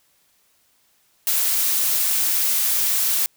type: noise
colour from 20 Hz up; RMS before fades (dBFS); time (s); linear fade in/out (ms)
blue; -20; 1.27-3.26; 0
effects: white hiss -62 dBFS RMS until 3.36 s